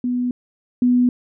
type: tone pair in turn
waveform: sine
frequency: 246.9 / 246.9 Hz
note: B3 / B3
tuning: 0 / 0 cents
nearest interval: unison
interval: 0 cents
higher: neither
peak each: -18 / -12 dBFS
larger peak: second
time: 0.04-0.31 / 0.82-1.09 s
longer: neither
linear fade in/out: 2 ms
effects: none